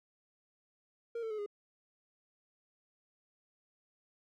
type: tone with pitch steps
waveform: triangle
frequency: 465.7 / 446.7 / 428.5 / 411.1 Hz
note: A#4 / A4 / A4 / G#4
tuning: -2 / +26 / -46 / -18 cents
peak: -34 dBFS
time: 1.15-1.462 s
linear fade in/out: 5 ms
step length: 78 ms
effects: none